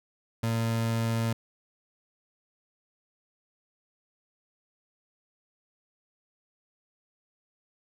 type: tone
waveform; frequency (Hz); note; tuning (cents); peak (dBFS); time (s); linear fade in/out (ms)
30% pulse; 114.3; A#2; -34; -23; 0.43-1.33; 5
effects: none